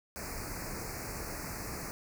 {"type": "band-stop noise", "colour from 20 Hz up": "pink", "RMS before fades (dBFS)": -40, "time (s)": [0.16, 1.91], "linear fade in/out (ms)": 0, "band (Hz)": [2500, 4400], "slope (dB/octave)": 96, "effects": []}